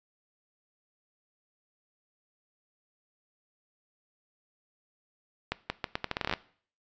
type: accelerating click train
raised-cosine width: 0.3 ms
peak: -13 dBFS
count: 14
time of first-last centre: 5.52-6.337 s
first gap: 180 ms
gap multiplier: 0.79
effects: noise-tail reverb RT60 0.5 s tail -19 dB re dry + resampled to 16000 Hz